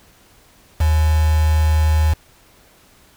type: tone with quantisation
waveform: sine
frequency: 77.78 Hz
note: D#2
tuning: in tune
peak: -12 dBFS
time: 0.8-2.14 s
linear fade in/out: 10 ms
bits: 4
effects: pink hiss -51 dBFS RMS until 3.16 s